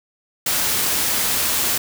white noise, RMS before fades -20 dBFS, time 0.46-1.78 s, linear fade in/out 5 ms, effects none

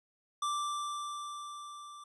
square tone with level ramp, 1174.7 Hz, D6, in tune, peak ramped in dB -31 to -48 dBFS, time 0.42-2.04 s, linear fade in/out 5 ms, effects resampled to 24000 Hz

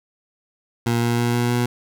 20% pulse tone with pitch steps, 117.7 / 118.59 / 119.48 / 120.38 / 121.29 Hz, A#2 / A#2 / A#2 / B2 / B2, +17 / +30 / +43 / -44 / -31 cents, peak -13 dBFS, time 0.86-1.66 s, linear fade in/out 5 ms, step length 160 ms, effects none

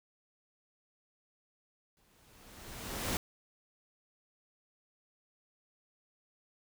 pink noise with exponential growth, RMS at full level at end -32 dBFS, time 1.97-3.17 s, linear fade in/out 1 ms, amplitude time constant 260 ms, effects none

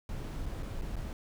brown noise with dropouts, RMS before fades -37 dBFS, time 0.09-1.13 s, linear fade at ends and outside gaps 1 ms, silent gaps 0.458-0.462 / 0.626-0.63 / 0.813-0.819 / 0.957-0.965 s, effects none

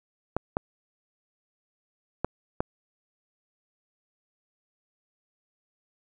clicks, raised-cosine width 1 ms, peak -11 dBFS, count 4, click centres 0.366 / 0.569 / 2.246 / 2.605 s, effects none

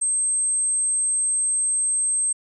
sine tone, 8340 Hz, C9, 7 cents flat, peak -19 dBFS, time 0.01-2.33 s, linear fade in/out 10 ms, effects none

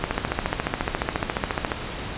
click train, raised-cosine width 0.5 ms, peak -7 dBFS, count 25, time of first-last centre 0.04-1.718 s, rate 14.3 Hz, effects pink hiss -32 dBFS RMS until 2.17 s + resampled to 8000 Hz

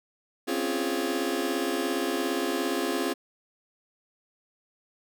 sawtooth chord, Db major seventh, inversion third, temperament just, 259.9 / 277.2 / 346.5 / 415.8 Hz, C4 / Db4 / F4 / Ab4, -11 / 0 / -14 / +2 cents, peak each -29 / -28 / -26 / -28 dBFS, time 0.47-3.14 s, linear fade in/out 20 ms, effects none

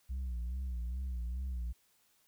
sine tone with vibrato, 62 Hz, B1, 7 cents sharp, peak -32 dBFS, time 0.09-1.73 s, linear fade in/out 20 ms, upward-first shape sine, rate 2.4 Hz, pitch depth 98 cents each way, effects tanh soft clip ceiling -34 dBFS + white hiss -71 dBFS RMS until 2.27 s

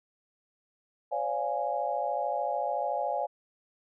sine chord, D half-diminished seventh, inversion third, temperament equal with one note detuned, 523.3 / 576.9 / 698.5 / 830.6 Hz, C5 / D5 / F5 / Ab5, 0 / -31 / 0 / 0 cents, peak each -36 / -33 / -33 / -32 dBFS, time 1.11-3.27 s, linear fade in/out 20 ms, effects none

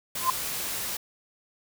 white noise, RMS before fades -32 dBFS, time 0.15-0.97 s, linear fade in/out 5 ms
sine tone with exponential growth, 1036 Hz, C6, 17 cents flat, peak -16 dBFS, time 0.16-0.3 s, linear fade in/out 2 ms, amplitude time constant 29 ms
effects none

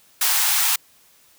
white high-pass noise, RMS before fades -19 dBFS, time 0.21-0.76 s, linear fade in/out 5 ms, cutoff 720 Hz, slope 96 dB/octave, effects white hiss -55 dBFS RMS until 1.38 s

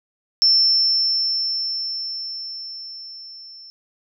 sine tone with level ramp, 5360 Hz, E8, 28 cents sharp, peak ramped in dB -11 to -39 dBFS, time 0.42-3.7 s, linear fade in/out 0 ms, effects none

